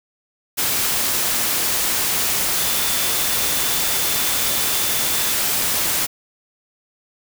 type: tone in noise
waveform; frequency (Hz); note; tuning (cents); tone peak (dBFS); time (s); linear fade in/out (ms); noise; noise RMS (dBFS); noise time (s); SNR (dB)
sine; 3520; A7; 0; -31; 2.58-5.34; 20; white; -20; 0.57-6.07; -14
effects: none